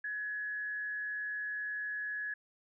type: tone with frequency modulation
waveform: sine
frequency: 1689 Hz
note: G#6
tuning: 29 cents sharp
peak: -35 dBFS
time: 0.04-2.34 s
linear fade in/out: 5 ms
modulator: 160 Hz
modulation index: 0.24
effects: none